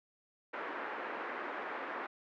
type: band-pass noise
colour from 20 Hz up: white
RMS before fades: -41 dBFS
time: 0.53-2.07 s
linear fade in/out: 10 ms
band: 280 to 1800 Hz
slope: 24 dB/octave
effects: none